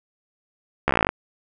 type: slowing click train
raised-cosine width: 0.5 ms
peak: -3 dBFS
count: 13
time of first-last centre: 0.88-1.09 s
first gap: 14 ms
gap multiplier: 1.04
effects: none